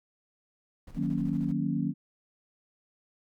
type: noise with tremolo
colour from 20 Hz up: brown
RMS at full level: -44 dBFS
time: 0.87-1.52 s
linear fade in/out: 5 ms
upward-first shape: square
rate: 13 Hz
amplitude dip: 55%
type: chord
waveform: sine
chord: D# minor seventh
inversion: none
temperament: equal with one note detuned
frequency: 155.56 / 185 / 233.9 / 277.2 Hz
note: D#3 / F#3 / A#3 / C#4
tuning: 0 / 0 / +6 / 0 cents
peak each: -32 dBFS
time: 0.95-1.94 s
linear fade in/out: 50 ms
effects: none